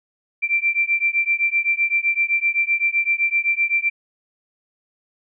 sine beating tone pair, 2349 / 2356.8 Hz, D7 / D7, 0 / +6 cents, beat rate 7.8 Hz, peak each -20 dBFS, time 0.42-3.9 s, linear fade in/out 20 ms, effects none

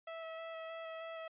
sawtooth tone with vibrato, 652 Hz, E5, 19 cents flat, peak -39 dBFS, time 0.07-1.28 s, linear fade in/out 5 ms, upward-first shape square, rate 3.2 Hz, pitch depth 10 cents each way, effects resampled to 8000 Hz

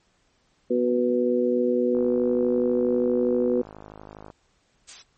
harmonic tone, 122.9 Hz, B2, 8 cents flat, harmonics 2 / 3 / 4, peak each -24 / -24 / -23 dBFS, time 0.7-3.62 s, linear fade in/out 10 ms
click train, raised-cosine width 1 ms, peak -27 dBFS, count 124, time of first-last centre 1.95-4.302 s, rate 52.3 Hz
blue noise, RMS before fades -37 dBFS, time 4.87-5.03 s, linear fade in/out 20 ms
effects pink hiss -66 dBFS RMS until 5.17 s + MP3 32 kbps

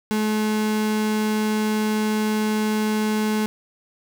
35% pulse tone, 214.6 Hz, A3, 43 cents flat, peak -18 dBFS, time 0.11-3.46 s, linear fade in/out 0 ms, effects none

